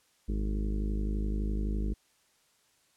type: harmonic tone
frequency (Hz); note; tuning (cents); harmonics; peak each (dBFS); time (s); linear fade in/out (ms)
51.8; G#1; -4; 1 / 2 / 3 / 4 / 5 / 6 / 7 / 8 / 9; -29 / -43 / -44 / -37 / -49 / -42 / -47 / -48 / -53; 0.28-1.94; 10
effects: white hiss -68 dBFS RMS until 2.96 s + low-pass 10000 Hz 12 dB/octave